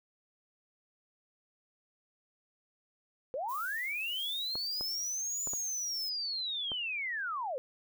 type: linear two-way sweep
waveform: sine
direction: up then down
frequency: 481.3 to 7040 to 481.3 Hz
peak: -33 dBFS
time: 3.34-7.58 s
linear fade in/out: 0 ms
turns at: 5.44 s
type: noise with tremolo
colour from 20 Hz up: violet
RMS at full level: -46 dBFS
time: 3.48-6.1 s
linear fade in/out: 20 ms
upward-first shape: triangle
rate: 1.6 Hz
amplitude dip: 50%
type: clicks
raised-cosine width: 1 ms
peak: -28 dBFS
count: 5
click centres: 4.555 / 4.81 / 5.473 / 5.535 / 6.718 s
effects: none